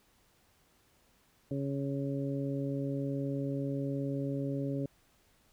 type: harmonic tone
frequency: 138.7 Hz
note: C#3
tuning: 1 cent sharp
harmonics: 1 / 2 / 3 / 4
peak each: -35 / -35 / -41 / -41 dBFS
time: 1.51-4.86 s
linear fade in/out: 2 ms
effects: pink hiss -68 dBFS RMS until 5.52 s